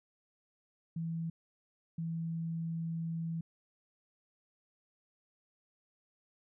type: tone bursts at uneven times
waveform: sine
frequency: 164.81 Hz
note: E3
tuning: in tune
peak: -34 dBFS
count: 2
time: 0.96-1.3 / 1.98-3.41 s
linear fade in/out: 5 ms
effects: none